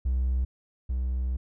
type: tone pair in turn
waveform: triangle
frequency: 63.6 / 63.28 Hz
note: C2 / B1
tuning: -48 / +43 cents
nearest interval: unison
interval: 9 cents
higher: first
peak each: -20 / -23 dBFS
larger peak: first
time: 0.05-0.45 / 0.89-1.37 s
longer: second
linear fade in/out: 10 ms
effects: tanh soft clip ceiling -18 dBFS